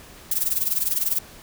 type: noise with tremolo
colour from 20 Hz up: violet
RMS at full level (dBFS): -20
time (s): 0.31-1.19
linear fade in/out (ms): 5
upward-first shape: sine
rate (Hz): 20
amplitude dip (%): 80
effects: pink hiss -45 dBFS RMS until 1.42 s